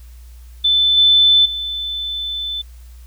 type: tone with level steps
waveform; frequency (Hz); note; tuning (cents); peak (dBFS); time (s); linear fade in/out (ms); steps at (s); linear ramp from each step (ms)
sine; 3520; A7; 0; -11 / -8 / -21; 0.64-2.62; 10; 0.97 / 1.45; 10
effects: added 60 Hz sine -36 dBFS peak until 3.06 s + white hiss -53 dBFS RMS until 3.06 s